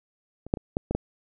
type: clicks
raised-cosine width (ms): 2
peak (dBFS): -26 / -8 / -21 / -11 / -14 / -12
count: 6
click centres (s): 0.466 / 0.539 / 0.572 / 0.769 / 0.91 / 0.95
effects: none